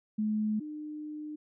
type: tone pair in turn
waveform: sine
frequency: 213.9 / 302.5 Hz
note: A3 / D#4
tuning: -49 / -49 cents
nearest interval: tritone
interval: 600 cents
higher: second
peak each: -27 / -37 dBFS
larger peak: first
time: 0.18-0.6 / 0.6-1.36 s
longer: second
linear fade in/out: 10 ms
effects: none